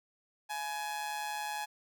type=tone with amplitude modulation; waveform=sawtooth; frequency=841 Hz; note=G#5; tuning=22 cents sharp; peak=-29 dBFS; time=0.49-1.66 s; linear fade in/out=20 ms; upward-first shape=sine; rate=151 Hz; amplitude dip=55%; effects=none